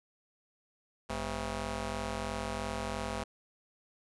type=ring-modulated tone; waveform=10% pulse; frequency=150.6 Hz; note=D3; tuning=44 cents sharp; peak=-23 dBFS; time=1.09-3.24 s; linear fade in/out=10 ms; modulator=355 Hz; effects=resampled to 24000 Hz